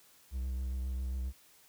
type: tone with vibrato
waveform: triangle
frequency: 64.1 Hz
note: C2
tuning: 35 cents flat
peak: -31 dBFS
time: 0.31-1.33 s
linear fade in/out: 50 ms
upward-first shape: triangle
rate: 7.4 Hz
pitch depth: 38 cents each way
effects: white hiss -62 dBFS RMS until 1.68 s